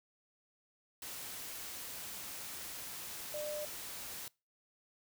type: tone in noise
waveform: sine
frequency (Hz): 598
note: D5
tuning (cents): +31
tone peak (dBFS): -38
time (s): 3.34-3.65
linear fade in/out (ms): 2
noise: white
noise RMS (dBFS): -45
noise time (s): 1.02-4.28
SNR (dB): +4
effects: noise-tail reverb RT60 0.3 s tail -25 dB re dry